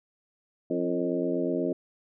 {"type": "harmonic tone with a mistuned harmonic", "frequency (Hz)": 88.3, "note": "F2", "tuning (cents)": 20, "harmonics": [2, 3, 4, 5, 6, 7], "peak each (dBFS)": [-36, -30, -30, -33, -35, -34], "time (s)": [0.7, 1.73], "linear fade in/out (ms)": 5, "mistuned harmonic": 4, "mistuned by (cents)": -47, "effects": []}